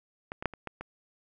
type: clicks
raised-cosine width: 0.5 ms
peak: -21 / -22 / -11 / -28 / -21 / -24 dBFS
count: 6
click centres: 0.319 / 0.425 / 0.457 / 0.537 / 0.673 / 0.81 s
effects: none